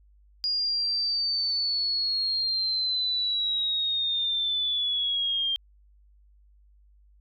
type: linear sweep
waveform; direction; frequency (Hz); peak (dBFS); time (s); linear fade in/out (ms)
sine; down; 4861 to 3179; -24; 0.44-5.56; 0
effects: added 50 Hz sine -55 dBFS peak until 7.2 s